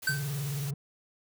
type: noise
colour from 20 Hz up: white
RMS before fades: -42 dBFS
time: 0.02-0.71 s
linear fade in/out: 10 ms
type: tone with exponential decay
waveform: square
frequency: 1541 Hz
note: G6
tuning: 30 cents flat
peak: -23 dBFS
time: 0.07-0.31 s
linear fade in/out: 5 ms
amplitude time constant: 51 ms
type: tone with vibrato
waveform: triangle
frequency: 141.4 Hz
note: C#3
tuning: 35 cents sharp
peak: -29 dBFS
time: 0.09-0.74 s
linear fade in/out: 5 ms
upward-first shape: triangle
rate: 19 Hz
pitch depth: 140 cents each way
effects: none